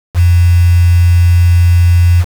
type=tone with quantisation; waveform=sine; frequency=87.4 Hz; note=F2; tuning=2 cents sharp; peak=-4 dBFS; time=0.14-2.25 s; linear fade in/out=50 ms; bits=4; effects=none